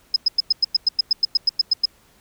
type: tone bursts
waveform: sine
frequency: 5090 Hz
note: D#8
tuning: 39 cents sharp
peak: -12 dBFS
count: 15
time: 0.14-1.856 s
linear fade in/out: 5 ms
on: 22 ms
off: 99 ms
effects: pink hiss -56 dBFS RMS until 2.2 s